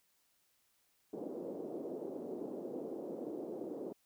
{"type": "band-pass noise", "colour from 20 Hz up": "pink", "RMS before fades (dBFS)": -43, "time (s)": [1.13, 3.93], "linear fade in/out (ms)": 5, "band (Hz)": [270, 520], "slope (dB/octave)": 24, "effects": ["white hiss -75 dBFS RMS until 4.05 s"]}